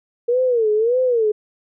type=tone with vibrato; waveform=sine; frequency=466.2 Hz; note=A#4; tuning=in tune; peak=-14 dBFS; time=0.28-1.32 s; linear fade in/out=10 ms; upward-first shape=sine; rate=1.7 Hz; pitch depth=170 cents each way; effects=none